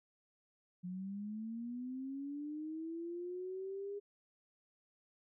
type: linear sweep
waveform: sine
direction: up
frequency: 176.8 to 408.8 Hz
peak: -40 dBFS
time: 0.83-4 s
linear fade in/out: 20 ms
effects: none